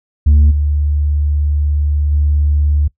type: tone with level steps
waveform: sine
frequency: 73.6 Hz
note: D2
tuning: 4 cents sharp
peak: -3 / -11 / -9 dBFS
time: 0.26-2.88 s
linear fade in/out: 10 ms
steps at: 0.5 / 2.11 s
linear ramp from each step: 20 ms
effects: noise-tail reverb RT60 0.1 s tail -21 dB re dry + tanh soft clip ceiling -4 dBFS